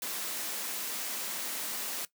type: high-pass noise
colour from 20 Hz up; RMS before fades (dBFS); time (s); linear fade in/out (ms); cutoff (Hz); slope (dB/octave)
white; -36; 0.02-2.05; 2; 180; 48
effects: noise-tail reverb RT60 0.1 s tail -17 dB re dry